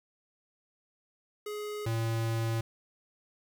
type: tone pair in turn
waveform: square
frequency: 419 / 113.7 Hz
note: G#4 / A#2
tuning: +15 / -43 cents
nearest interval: octave + major seventh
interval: 2258 cents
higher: first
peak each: -36 / -29 dBFS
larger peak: second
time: 1.46-1.86 / 1.86-2.61 s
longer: second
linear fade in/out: 5 ms
effects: 10-bit